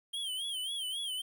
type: tone with vibrato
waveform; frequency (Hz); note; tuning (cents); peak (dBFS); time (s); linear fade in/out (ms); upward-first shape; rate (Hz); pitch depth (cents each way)
square; 3172; G7; +20; -35; 0.13-1.22; 10; sine; 3.7; 110
effects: 11-bit